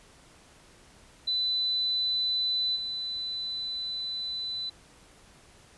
sine tone with level steps, 4000 Hz, B7, 21 cents sharp, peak -25 / -31 dBFS, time 1.27-4.7 s, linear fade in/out 10 ms, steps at 2.75 s, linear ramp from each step 20 ms, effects pink hiss -56 dBFS RMS until 5.77 s + resampled to 24000 Hz

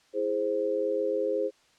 sine chord, E augmented, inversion none, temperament equal, 329.6 / 415.3 / 523.3 Hz, E4 / G#4 / B#4, 0 / 0 / 0 cents, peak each -34 / -29 / -28 dBFS, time 0.13-1.51 s, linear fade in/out 50 ms, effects white hiss -63 dBFS RMS until 1.78 s + low-pass 6000 Hz 12 dB/octave

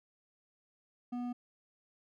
sine tone with hard clipping, 244.5 Hz, B3, 17 cents flat, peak -37 dBFS, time 1.12-1.33 s, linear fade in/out 10 ms, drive 8 dB, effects none

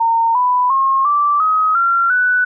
sine tone with pitch steps, 916 / 993.2 / 1076.8 / 1167.5 / 1265.8 / 1372.4 / 1488 Hz, A#5 / B5 / C6 / D6 / D#6 / F6 / F#6, -31 / +9 / +49 / -11 / +29 / -31 / +9 cents, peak -11 dBFS, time 0-2.45 s, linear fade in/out 10 ms, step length 350 ms, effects none

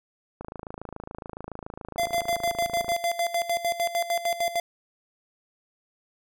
click train, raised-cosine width 1 ms, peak -22 dBFS, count 69, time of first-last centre 0.41-2.919 s, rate 27.1 Hz
square tone with tremolo, 687 Hz, F5, 29 cents flat, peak -23 dBFS, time 1.98-4.6 s, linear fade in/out 2 ms, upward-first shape square, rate 6.6 Hz, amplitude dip 75%
effects none

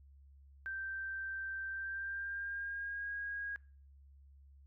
sine tone with pitch glide, 1565 to 1638.1 Hz, G6 to G#6, -3 to -24 cents, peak -38 dBFS, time 0.66-3.56 s, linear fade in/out 0 ms, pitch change +79 cents, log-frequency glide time 1.7-3.11 s, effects noise-tail reverb RT60 0.4 s tail -22 dB re dry + added 69 Hz sine -57 dBFS peak until 4.66 s

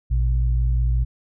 sine tone pair together, 57.93 / 123.47 Hz, A#1 / B2, -10 / 0 cents, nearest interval octave + minor second, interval 1310 cents, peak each -17 / -25 dBFS, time 0.1-1.05 s, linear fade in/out 20 ms, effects none

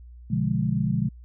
sine chord, B diminished seventh, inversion none, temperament equal, 123.47 / 146.83 / 174.61 / 207.7 Hz, B2 / D3 / F3 / Ab3, 0 / 0 / 0 / 0 cents, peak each -27 dBFS, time 0.3-1.09 s, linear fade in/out 10 ms, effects added 60 Hz sine -42 dBFS peak until 1.24 s

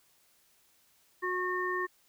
harmonic tone, 364.5 Hz, F#4, 26 cents flat, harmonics 1 / 3 / 5, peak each -34 / -34 / -34 dBFS, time 1.22-1.87 s, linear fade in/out 20 ms, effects white hiss -67 dBFS RMS until 2.08 s

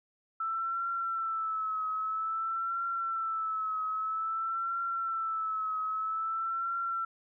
sine tone with vibrato, 1322 Hz, E6, 5 cents sharp, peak -30 dBFS, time 0.4-7.05 s, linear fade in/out 5 ms, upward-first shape triangle, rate 0.51 Hz, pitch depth 63 cents each way, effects none

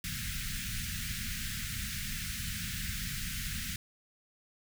pink band-stop noise, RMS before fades -37 dBFS, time 0.04-3.76 s, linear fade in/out 2 ms, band 220 to 1500 Hz, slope 48 dB/octave, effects none

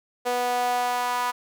sawtooth tone with high-pass filter sweep, 245.8 Hz, B3, 8 cents flat, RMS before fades -25 dBFS, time 0.25-1.32 s, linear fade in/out 20 ms, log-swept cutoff 580 to 1000 Hz, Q 3.9, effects none

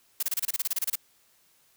blue noise bursts, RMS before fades -27 dBFS, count 14, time 0.2-0.956 s, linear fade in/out 5 ms, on 28 ms, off 28 ms, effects white hiss -64 dBFS RMS until 1.76 s

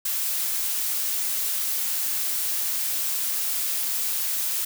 blue noise, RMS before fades -26 dBFS, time 0.05-4.65 s, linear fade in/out 5 ms, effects none

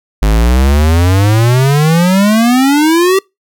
square exponential sweep, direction up, 50.2 to 392 Hz, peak -7 dBFS, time 0.22-3.19 s, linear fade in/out 5 ms, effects noise-tail reverb RT60 0.2 s tail -25 dB re dry

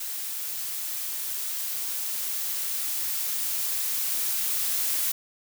blue noise with level ramp, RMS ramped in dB -33 to -26 dBFS, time 0-5.12 s, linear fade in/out 5 ms, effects none

